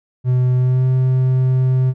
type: tone with pitch glide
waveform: triangle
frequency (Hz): 126.2 to 129.22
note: B2 to C3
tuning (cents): +38 to -21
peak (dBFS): -10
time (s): 0.24-1.94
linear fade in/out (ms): 50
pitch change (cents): +41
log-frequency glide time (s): 0.56-0.88
effects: none